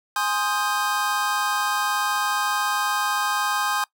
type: chord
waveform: square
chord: Ab major seventh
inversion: none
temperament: equal with one note detuned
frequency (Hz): 830.6 / 1046.5 / 1244.5 / 1585.3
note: Ab5 / C6 / Eb6 / G6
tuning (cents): 0 / 0 / 0 / +19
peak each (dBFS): -28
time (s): 0.16-3.84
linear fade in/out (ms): 2
effects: noise-tail reverb RT60 0.1 s tail -22 dB re dry